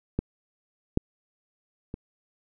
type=clicks; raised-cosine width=3 ms; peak=-12 / -8 / -21 dBFS; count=3; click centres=0.19 / 0.974 / 1.941 s; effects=none